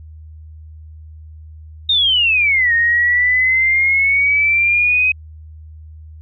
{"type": "exponential two-way sweep", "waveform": "sine", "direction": "down then up", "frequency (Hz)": [3729, 1847, 2532], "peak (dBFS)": -11, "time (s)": [1.89, 5.12], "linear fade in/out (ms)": 5, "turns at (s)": 2.73, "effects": ["added 78 Hz sine -34 dBFS peak until 6.21 s"]}